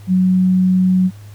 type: tone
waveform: sine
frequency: 185 Hz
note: F#3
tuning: in tune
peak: -10 dBFS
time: 0.07-1.11 s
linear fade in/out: 50 ms
effects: added 103 Hz sine -34 dBFS peak until 1.34 s + pink hiss -48 dBFS RMS until 1.34 s